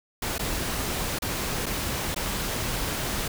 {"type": "noise with dropouts", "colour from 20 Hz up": "pink", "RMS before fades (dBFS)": -29, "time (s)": [0.22, 3.28], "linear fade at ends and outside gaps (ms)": 5, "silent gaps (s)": [[0.382, 0.393], [1.188, 1.22], [1.659, 1.663], [2.146, 2.161]], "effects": []}